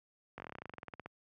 slowing click train, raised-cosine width 0.5 ms, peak -29 dBFS, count 19, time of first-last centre 0.38-1.06 s, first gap 20 ms, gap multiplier 1.07, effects high-pass 80 Hz 12 dB/octave

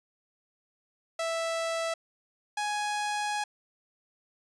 sawtooth tone pair in turn, 659.3 / 833.6 Hz, E5 / G#5, 0 / +6 cents, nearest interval major third, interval 406 cents, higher second, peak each -25 dBFS, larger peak neither, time 1.19-1.94 / 2.57-3.44 s, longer second, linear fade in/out 5 ms, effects resampled to 22050 Hz

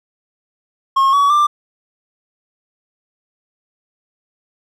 triangle tone with pitch steps, 1081 / 1131.5 / 1184.3 Hz, C#6 / C#6 / D6, -44 / +35 / +14 cents, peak -8 dBFS, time 0.96-1.47 s, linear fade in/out 10 ms, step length 170 ms, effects none

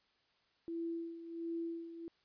sine tone with tremolo, 333.9 Hz, E4, 22 cents sharp, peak -36 dBFS, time 0.68-2.08 s, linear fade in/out 0 ms, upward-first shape sine, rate 1.4 Hz, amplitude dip 70%, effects white hiss -74 dBFS RMS until 2.24 s + resampled to 11025 Hz

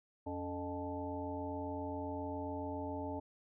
harmonic tone with a mistuned harmonic, 87.31 Hz, F2, in tune, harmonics 1 / 3 / 5 / 7 / 9 / 10, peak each -45 / -42 / -47 / -45 / -52 / -45 dBFS, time 0.26-3.2 s, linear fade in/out 10 ms, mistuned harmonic 3, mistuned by +120 cents, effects none

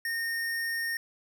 square tone, 1839 Hz, A#6, 24 cents flat, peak -30 dBFS, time 0.05-0.97 s, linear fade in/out 2 ms, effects none

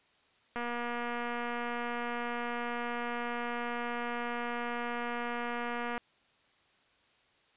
click train, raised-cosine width 0.5 ms, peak -22 dBFS, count 1296, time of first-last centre 0.56-5.978 s, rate 239 Hz, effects white hiss -67 dBFS RMS until 7.56 s + resampled to 8000 Hz

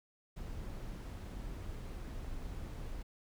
brown noise, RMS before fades -43 dBFS, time 0.36-3.03 s, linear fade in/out 10 ms, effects none

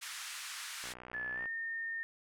pink band-pass noise, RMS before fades -44 dBFS, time 0.01-0.94 s, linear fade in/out 20 ms, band 1300 to 11000 Hz, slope 24 dB/octave
click train, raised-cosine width 0.5 ms, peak -32 dBFS, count 39, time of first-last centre 0.84-1.457 s, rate 61.6 Hz
sine tone with pitch glide, 1725 to 1824.4 Hz, A6 to A#6, -35 to -38 cents, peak -36 dBFS, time 1.14-2.03 s, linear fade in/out 0 ms, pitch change +97 cents, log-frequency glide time 1.33-1.42 s
effects none

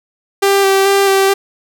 sawtooth tone with vibrato, 392 Hz, G4, in tune, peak -5 dBFS, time 0.42-1.34 s, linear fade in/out 10 ms, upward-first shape square, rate 2.3 Hz, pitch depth 15 cents each way, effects none

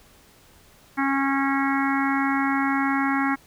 harmonic tone, 273.9 Hz, C#4, 21 cents flat, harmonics 1 / 3 / 4 / 5 / 6 / 7 / 8, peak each -23 / -28 / -29 / -30 / -31 / -31 / -32 dBFS, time 0.97-3.36 s, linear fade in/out 20 ms, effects pink hiss -54 dBFS RMS until 3.46 s

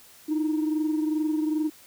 sine tone pair together, 307.4 / 329.9 Hz, D#4 / E4, -21 / +1 cents, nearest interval minor second, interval 122 cents, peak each -22 / -30 dBFS, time 0.28-1.7 s, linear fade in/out 20 ms, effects tanh soft clip ceiling -19 dBFS + white hiss -52 dBFS RMS until 1.86 s

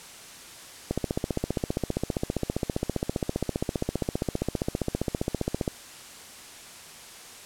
click train, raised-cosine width 2 ms, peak -12 dBFS, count 73, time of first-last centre 0.91-5.678 s, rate 15.1 Hz, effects white hiss -45 dBFS RMS until 7.45 s + low-pass 10000 Hz 12 dB/octave

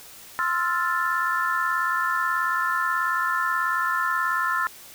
sine chord, F major seventh, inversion second, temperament equal, 1046.5 / 1318.5 / 1396.9 / 1760 Hz, C6 / E6 / F6 / A6, 0 / 0 / 0 / 0 cents, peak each -27 dBFS, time 0.39-4.67 s, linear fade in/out 0 ms, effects white hiss -45 dBFS RMS until 4.94 s

